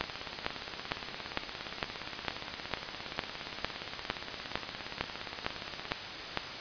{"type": "two click trains", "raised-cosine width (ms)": 0.3, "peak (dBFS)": [-22, -12], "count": [102, 15], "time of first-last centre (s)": [[0.04, 5.912], [0.01, 6.374]], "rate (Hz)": [17.2, 2.2], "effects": ["white hiss -39 dBFS RMS until 6.6 s", "resampled to 11025 Hz"]}